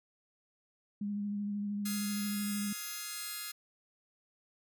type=tone with vibrato; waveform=sine; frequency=204.5 Hz; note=G#3; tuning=26 cents flat; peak=-33 dBFS; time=1.01-2.73 s; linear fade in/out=5 ms; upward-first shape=sine; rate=13 Hz; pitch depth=20 cents each way
type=chord; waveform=5% pulse; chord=F minor seventh; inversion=third; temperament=just; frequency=1257.2 / 1396.9 / 1676.3 / 2095 Hz; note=Eb6 / F6 / Ab6 / C7; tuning=+18 / 0 / +16 / +2 cents; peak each=-34 dBFS; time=1.85-3.52 s; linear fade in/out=10 ms
effects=none